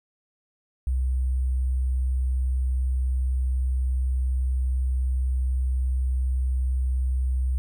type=tone with sample-and-hold; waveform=sine; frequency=64.1 Hz; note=C2; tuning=35 cents flat; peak=-21 dBFS; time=0.87-7.58 s; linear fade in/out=0 ms; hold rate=8820 Hz; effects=none